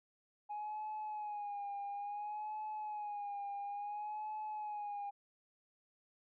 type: tone with vibrato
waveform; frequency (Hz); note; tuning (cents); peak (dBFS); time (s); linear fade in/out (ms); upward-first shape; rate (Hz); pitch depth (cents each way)
sine; 830.6; G#5; 0; -38; 0.49-5.11; 20; sine; 0.58; 54
effects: tanh soft clip ceiling -37 dBFS